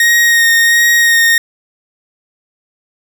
40% pulse tone with vibrato, 1864.7 Hz, A#6, in tune, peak -6 dBFS, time 0-1.38 s, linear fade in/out 2 ms, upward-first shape sine, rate 1.4 Hz, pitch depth 17 cents each way, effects none

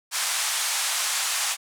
white band-pass noise, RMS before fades -26 dBFS, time 0.11-1.57 s, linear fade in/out 50 ms, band 760 to 9900 Hz, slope 24 dB/octave, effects none

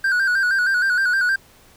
triangle tone with vibrato, 1521 Hz, F#6, 47 cents sharp, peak -14 dBFS, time 0.04-1.36 s, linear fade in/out 5 ms, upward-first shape square, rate 6.4 Hz, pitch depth 64 cents each way, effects pink hiss -51 dBFS RMS until 1.76 s

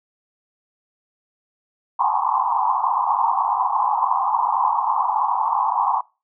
white band-pass noise, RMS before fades -20 dBFS, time 1.99-6.01 s, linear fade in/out 5 ms, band 780 to 1100 Hz, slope 96 dB/octave, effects noise-tail reverb RT60 0.3 s tail -24 dB re dry

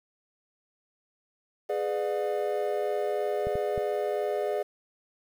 triangle chord, G# diminished seventh, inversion none, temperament just, 415.3 / 498.4 / 598 / 717.6 Hz, G#4 / B4 / D5 / F5, 0 / +16 / +31 / +47 cents, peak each -28 / -33 / -29 / -33 dBFS, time 1.69-4.63 s, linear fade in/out 10 ms
clicks, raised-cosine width 5 ms, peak -24 dBFS, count 3, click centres 3.47 / 3.555 / 3.778 s
effects 9-bit

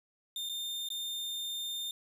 40% pulse tone with dropouts, 3619 Hz, A7, 48 cents sharp, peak -34 dBFS, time 0.36-1.91 s, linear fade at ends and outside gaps 2 ms, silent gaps 0.49-0.495 / 0.888-0.902 s, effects none

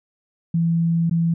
sine tone with dropouts, 167 Hz, E3, 23 cents sharp, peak -16 dBFS, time 0.54-1.34 s, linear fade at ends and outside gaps 5 ms, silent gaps 1.097-1.11 s, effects none

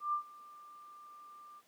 sine tone with ADSR envelope, 1189 Hz, D6, 21 cents sharp, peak -29 dBFS, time 0-1.62 s, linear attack 130 ms, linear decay 97 ms, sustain -22 dB, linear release 43 ms, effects pink hiss -68 dBFS RMS until 1.67 s + high-pass 300 Hz 12 dB/octave

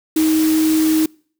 sine tone in noise, 314.9 Hz, D#4, 21 cents sharp, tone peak -12 dBFS, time 0.16-1.06 s, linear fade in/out 5 ms, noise white, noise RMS -26 dBFS, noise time 0.16-1.06 s, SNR +11 dB, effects noise-tail reverb RT60 0.5 s tail -26 dB re dry

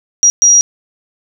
sine tone bursts at uneven times, 5740 Hz, F8, 47 cents sharp, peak -4 dBFS, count 2, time 0.23-0.3 / 0.42-0.61 s, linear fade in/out 0 ms, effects none

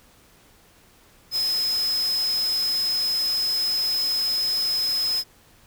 sine tone in noise, 5100 Hz, D#8, 42 cents sharp, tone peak -21 dBFS, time 1.31-5.24 s, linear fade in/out 50 ms, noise white, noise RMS -35 dBFS, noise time 1.31-5.24 s, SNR +11 dB, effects pink hiss -55 dBFS RMS until 5.66 s

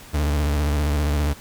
40% pulse tone with vibrato, 73.6 Hz, D2, 4 cents sharp, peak -18 dBFS, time 0.13-1.34 s, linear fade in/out 20 ms, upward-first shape square, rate 15 Hz, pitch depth 58 cents each way, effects pink hiss -43 dBFS RMS until 1.4 s

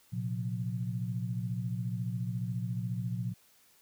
sine chord, Bb suspended second, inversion none, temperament equal with one note detuned, 116.54 / 130.81 / 178.7 Hz, Bb2 / C3 / F3, 0 / 0 / +40 cents, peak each -34 / -38 / -37 dBFS, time 0.12-3.34 s, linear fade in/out 20 ms, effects white hiss -64 dBFS RMS until 3.81 s

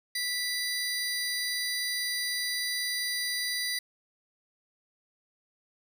25% pulse tone pair together, 1975.5 / 4775 Hz, B6 / D8, 0 / +28 cents, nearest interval octave + minor third, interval 1528 cents, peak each -28 dBFS, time 0.15-3.79 s, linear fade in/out 5 ms, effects none

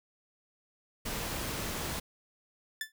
pink noise, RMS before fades -36 dBFS, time 1.05-2 s, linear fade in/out 10 ms
sawtooth tone with exponential decay, 1754 Hz, A6, 6 cents flat, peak -26 dBFS, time 2.81-2.92 s, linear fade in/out 2 ms, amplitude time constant 22 ms
effects none

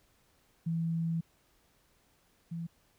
sine tone pair in turn, 165.2 / 167.31 Hz, E3 / E3, +4 / +26 cents, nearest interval unison, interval 22 cents, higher second, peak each -29 / -35 dBFS, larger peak first, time 0.66-1.21 / 2.51-2.67 s, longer first, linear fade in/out 10 ms, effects pink hiss -69 dBFS RMS until 2.98 s

